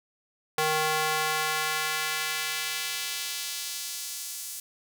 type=tone with high-pass filter sweep; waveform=square; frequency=155.5 Hz; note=D#3; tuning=1 cent flat; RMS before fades=-30 dBFS; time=0.58-4.6 s; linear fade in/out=2 ms; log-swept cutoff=610 to 7800 Hz; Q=0.86; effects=none